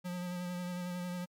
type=tone with vibrato; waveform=square; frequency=178.4 Hz; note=F3; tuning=37 cents sharp; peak=-37 dBFS; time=0.04-1.26 s; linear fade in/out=20 ms; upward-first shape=sine; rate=11 Hz; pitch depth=22 cents each way; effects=MP3 96 kbps